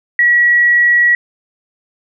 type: tone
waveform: sine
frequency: 1924 Hz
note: B6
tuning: 46 cents flat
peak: -7 dBFS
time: 0.19-1.15 s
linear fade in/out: 2 ms
effects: none